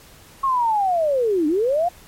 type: linear two-way sweep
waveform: sine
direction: down then up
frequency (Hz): 1101 to 289.2 to 728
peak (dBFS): -16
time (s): 0.43-1.89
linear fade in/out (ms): 10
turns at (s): 1.47
effects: pink hiss -47 dBFS RMS until 2.07 s + MP3 64 kbps